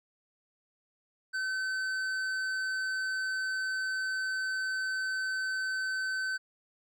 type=tone with hard clipping; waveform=triangle; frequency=1529 Hz; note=G6; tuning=44 cents flat; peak=-32 dBFS; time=1.33-6.38 s; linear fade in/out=20 ms; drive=12 dB; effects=none